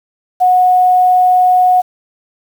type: tone with quantisation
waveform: sine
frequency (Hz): 731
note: F#5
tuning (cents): -21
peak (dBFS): -6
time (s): 0.4-1.82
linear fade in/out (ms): 20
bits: 6
effects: none